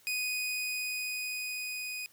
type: tone with level ramp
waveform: sawtooth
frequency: 2489 Hz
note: D#7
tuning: in tune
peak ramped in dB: -27 to -33 dBFS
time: 0.07-2.06 s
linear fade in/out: 0 ms
effects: white hiss -62 dBFS RMS until 2.12 s